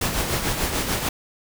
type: noise with tremolo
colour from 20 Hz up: pink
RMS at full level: -22 dBFS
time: 0.01-1.09 s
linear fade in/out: 5 ms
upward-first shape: triangle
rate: 6.8 Hz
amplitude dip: 55%
effects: none